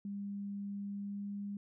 sine tone with pitch glide, 200.9 to 202.1 Hz, G3 to G#3, +43 to -47 cents, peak -38 dBFS, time 0.05-1.57 s, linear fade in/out 2 ms, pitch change +10 cents, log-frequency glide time 0.87-1.31 s, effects none

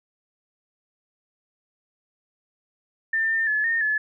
sine tone with pitch steps, 1794 / 1804 / 1717 / 1831 / 1719 Hz, A6 / A6 / A6 / A#6 / A6, +33 / +43 / -43 / -32 / -41 cents, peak -20 dBFS, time 3.13-3.98 s, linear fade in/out 5 ms, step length 170 ms, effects none

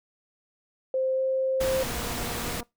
sine tone with pitch glide, 523.3 to 526.6 Hz, C5 to C5, 0 to +11 cents, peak -23 dBFS, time 0.94-1.83 s, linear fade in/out 2 ms, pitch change +11 cents, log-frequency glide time 1.15-1.2 s
pink noise, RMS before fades -32 dBFS, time 1.6-2.61 s, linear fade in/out 10 ms
click train, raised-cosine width 1 ms, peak -29 dBFS, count 196, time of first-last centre 1.81-2.629 s, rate 238 Hz
effects noise-tail reverb RT60 0.2 s tail -23 dB re dry

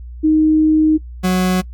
sine / 40% pulse tone pair in turn, 311.1 / 183.92 Hz, D#4 / F#3, 0 / -10 cents, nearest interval major sixth, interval 910 cents, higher first, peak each -9 / -12 dBFS, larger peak first, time 0.23-0.98 / 1.23-1.62 s, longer first, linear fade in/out 20 ms, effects noise-tail reverb RT60 0.1 s tail -23 dB re dry + added 60 Hz sine -29 dBFS peak until 1.73 s

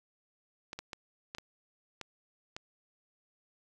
clicks, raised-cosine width 0.2 ms, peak -23 dBFS, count 7, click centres 0.731 / 0.79 / 0.932 / 1.349 / 1.384 / 2.013 / 2.565 s, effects 9-bit

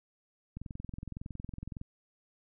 click train, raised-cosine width 5 ms, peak -28 dBFS, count 28, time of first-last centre 0.57-1.814 s, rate 21.7 Hz, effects none

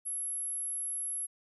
sine tone, 11175 Hz, F9, in tune, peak -33 dBFS, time 0.05-1.27 s, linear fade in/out 20 ms, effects none

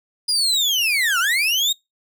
35% pulse linear two-way sweep, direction down then up, 4978 to 1321 to 3800 Hz, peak -15 dBFS, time 0.28-1.73 s, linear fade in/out 10 ms, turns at 1.19 s, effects noise-tail reverb RT60 0.2 s tail -25 dB re dry

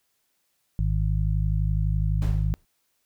harmonic tone, 51.91 Hz, G#1, in tune, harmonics 1 / 2 / 3, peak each -23 / -26 / -28 dBFS, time 0.79-2.54 s, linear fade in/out 0 ms
brown noise with exponential decay, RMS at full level -27 dBFS, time 2.22-2.65 s, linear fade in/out 0 ms, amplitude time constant 92 ms
effects white hiss -72 dBFS RMS until 3.05 s

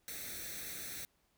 white noise with comb filter, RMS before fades -44 dBFS, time 0.08-1.05 s, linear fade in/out 0 ms, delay 0.5 ms, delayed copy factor +0.75, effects pink hiss -75 dBFS RMS until 1.37 s

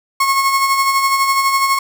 35% pulse tone with tremolo, 1090 Hz, C#6, 29 cents flat, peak -9 dBFS, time 0.2-1.79 s, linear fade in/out 5 ms, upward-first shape sine, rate 12 Hz, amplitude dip 45%, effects 7-bit

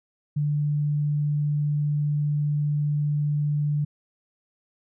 sine tone, 147.5 Hz, D3, 8 cents sharp, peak -21 dBFS, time 0.36-3.85 s, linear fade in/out 10 ms, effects none

